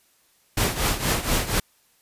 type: noise with tremolo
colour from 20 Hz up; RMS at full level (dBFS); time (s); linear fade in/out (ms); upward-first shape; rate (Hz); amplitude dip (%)
pink; -20; 0.57-1.6; 5; triangle; 4.2; 80
effects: white hiss -62 dBFS RMS until 2.01 s + resampled to 32000 Hz